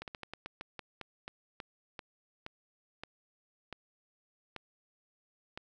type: slowing click train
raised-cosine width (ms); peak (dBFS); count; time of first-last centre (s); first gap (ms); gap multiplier
0.3; -25; 17; 0.02-5.575; 58; 1.21
effects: none